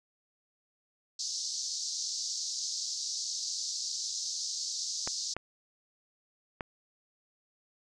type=band-pass noise; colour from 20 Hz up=white; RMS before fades=-36 dBFS; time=1.19-5.34 s; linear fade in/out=5 ms; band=4300 to 6600 Hz; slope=48 dB/octave
type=clicks; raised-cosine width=0.5 ms; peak=-20 dBFS; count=3; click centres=5.075 / 5.366 / 6.608 s
effects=none